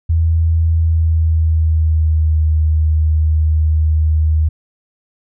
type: tone with pitch glide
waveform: sine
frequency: 81.7 to 78.01 Hz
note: E2 to D#2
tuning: -15 to +5 cents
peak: -10 dBFS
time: 0.09-4.49 s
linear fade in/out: 10 ms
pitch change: -80 cents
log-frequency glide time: 0.74-2.45 s
effects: none